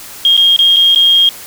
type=tone with dropouts; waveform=sine; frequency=3238 Hz; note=G#7; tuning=45 cents flat; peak=-5 dBFS; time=0.25-1.29 s; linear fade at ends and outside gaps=1 ms; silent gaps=0.367-0.376 / 0.563-0.59 / 0.762-0.767 / 0.948-0.959 s; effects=white hiss -31 dBFS RMS until 1.46 s